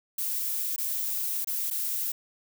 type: noise with dropouts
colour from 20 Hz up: violet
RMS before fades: -30 dBFS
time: 0.18-2.12 s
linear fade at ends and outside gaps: 5 ms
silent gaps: 0.762-0.78 / 1.446-1.472 / 1.703-1.709 s
effects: none